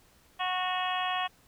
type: harmonic tone with a mistuned harmonic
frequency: 367.2 Hz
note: F#4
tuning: 13 cents flat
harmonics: 2 / 3 / 4 / 5 / 6 / 7 / 8 / 9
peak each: -32 / -33 / -43 / -37 / -47 / -38 / -39 / -39 dBFS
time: 0.39-1.28 s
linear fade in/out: 20 ms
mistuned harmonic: 8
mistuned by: -23 cents
effects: pink hiss -62 dBFS RMS until 1.47 s